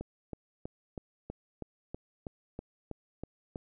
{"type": "click train", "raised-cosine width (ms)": 2, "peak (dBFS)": -25, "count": 12, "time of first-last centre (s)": [0.01, 3.558], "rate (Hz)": 3.1, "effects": []}